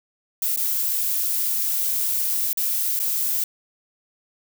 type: noise with dropouts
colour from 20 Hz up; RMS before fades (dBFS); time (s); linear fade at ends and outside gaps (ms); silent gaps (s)
violet; -23; 0.42-3.44; 2; 0.562-0.573 / 2.531-2.573 / 2.992-2.999
effects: none